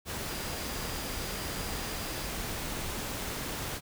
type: tone in noise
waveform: sine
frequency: 4857 Hz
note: D#8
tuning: 43 cents flat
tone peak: -47 dBFS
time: 0.26-2.3 s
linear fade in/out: 50 ms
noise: pink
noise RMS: -36 dBFS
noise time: 0.05-3.81 s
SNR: -14 dB
effects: none